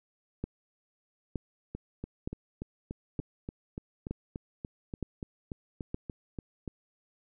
two click trains, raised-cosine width 3 ms, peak -24 / -20 dBFS, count 18 / 7, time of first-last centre 1.75-6.678 / 0.44-5.945 s, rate 3.45 / 1.09 Hz, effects none

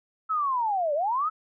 sine linear two-way sweep, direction down then up, 1318.5 to 560 to 1318.5 Hz, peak -23 dBFS, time 0.29-1.3 s, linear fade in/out 20 ms, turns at 0.94 s, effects none

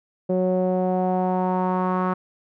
sawtooth tone with low-pass filter sweep, 183.9 Hz, F#3, 10 cents flat, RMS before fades -22 dBFS, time 0.29-2.14 s, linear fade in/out 10 ms, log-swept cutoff 510 to 1200 Hz, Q 3.8, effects none

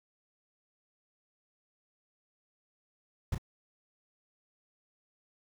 brown noise with echo, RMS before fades -30 dBFS, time 3.32-3.35 s, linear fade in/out 5 ms, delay 32 ms, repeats 1, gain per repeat -7 dB, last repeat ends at 3.382 s, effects none

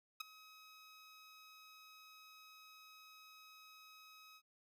15% pulse tone with ADSR envelope, 1271 Hz, D#6, 36 cents sharp, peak -32 dBFS, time 0.2-4.42 s, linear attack 8 ms, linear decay 10 ms, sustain -20 dB, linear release 59 ms, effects none

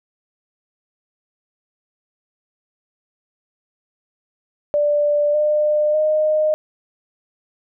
sine tone with pitch steps, 588 / 601.7 / 615.8 Hz, D5 / D5 / D#5, +2 / +42 / -18 cents, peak -14 dBFS, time 4.74-6.54 s, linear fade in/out 0 ms, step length 600 ms, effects none

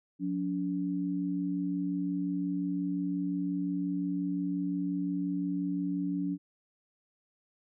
sine tone pair together, 180 / 285.7 Hz, F#3 / D4, -47 / -48 cents, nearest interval minor sixth, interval 799 cents, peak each -33 / -31 dBFS, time 0.19-6.38 s, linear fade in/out 50 ms, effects none

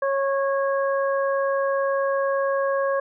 harmonic tone, 549 Hz, C#5, 17 cents flat, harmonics 1 / 2 / 3, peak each -21 / -27 / -31 dBFS, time 0.02-3 s, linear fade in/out 5 ms, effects none

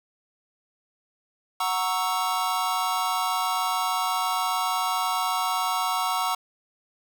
square chord, F# dominant seventh, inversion none, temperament equal, 740 / 932.3 / 1108.7 / 1318.5 Hz, F#5 / A#5 / C#6 / E6, 0 / 0 / 0 / 0 cents, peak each -30 dBFS, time 1.6-6.35 s, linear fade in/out 5 ms, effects none

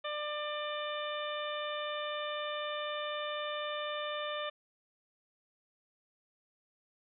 harmonic tone, 596 Hz, D5, 25 cents sharp, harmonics 1 / 2 / 3 / 4 / 5 / 6, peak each -38 / -40 / -44 / -47 / -45 / -44 dBFS, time 0.04-4.5 s, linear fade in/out 10 ms, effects none

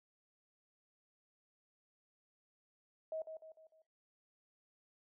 sine tone with echo, 636 Hz, D#5, 38 cents sharp, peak -38 dBFS, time 3.12-3.22 s, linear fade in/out 2 ms, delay 150 ms, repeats 4, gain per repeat -7 dB, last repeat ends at 3.82 s, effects noise-tail reverb RT60 0.3 s tail -18 dB re dry

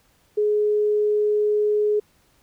sine tone, 420 Hz, G#4, 19 cents sharp, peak -17 dBFS, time 0.37-2 s, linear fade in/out 10 ms, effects pink hiss -61 dBFS RMS until 2.42 s

